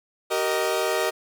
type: chord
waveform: sawtooth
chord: Eb major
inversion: first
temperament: equal with one note detuned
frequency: 383.5 / 466.2 / 622.3 Hz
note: G4 / Bb4 / Eb5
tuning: -38 / 0 / 0 cents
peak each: -23 / -23 / -22 dBFS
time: 0.3-1.11 s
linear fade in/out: 20 ms
effects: none